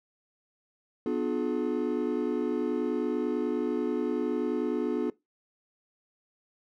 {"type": "chord", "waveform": "triangle", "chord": "B diminished seventh", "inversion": "none", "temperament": "just", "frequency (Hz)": [246.9, 296.3, 355.6, 426.7], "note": ["B3", "D4", "F4", "Ab4"], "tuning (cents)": [0, 15, 31, 47], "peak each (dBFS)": -30, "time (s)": [1.06, 5.1], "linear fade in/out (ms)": 2, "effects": ["noise-tail reverb RT60 0.2 s tail -21 dB re dry"]}